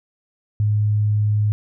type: tone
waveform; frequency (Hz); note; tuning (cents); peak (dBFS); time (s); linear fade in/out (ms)
sine; 105.2; G#2; +23; -15; 0.6-1.52; 0
effects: none